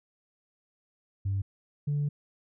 sine tone pair in turn, 98 / 145.48 Hz, G2 / D3, 0 / -16 cents, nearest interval perfect fifth, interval 684 cents, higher second, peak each -25 / -24 dBFS, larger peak second, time 1.25-1.42 / 1.87-2.09 s, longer second, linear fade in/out 10 ms, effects tanh soft clip ceiling -23 dBFS

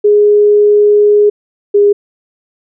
sine tone pair in turn, 415.3 / 408.4 Hz, G#4 / G#4, 0 / -29 cents, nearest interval unison, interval 29 cents, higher first, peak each -4 dBFS, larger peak neither, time 0.04-1.3 / 1.74-1.93 s, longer first, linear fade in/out 10 ms, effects none

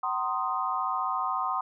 sine chord, C half-diminished seventh, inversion second, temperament equal with one note detuned, 757.7 / 932.3 / 1046.5 / 1244.5 Hz, Gb5 / Bb5 / C6 / Eb6, +41 / 0 / 0 / 0 cents, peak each -33 / -36 / -30 / -31 dBFS, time 0.03-1.61 s, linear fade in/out 5 ms, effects none

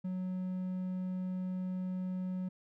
triangle tone, 184.4 Hz, F#3, 6 cents flat, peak -32 dBFS, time 0.04-2.49 s, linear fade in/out 10 ms, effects none

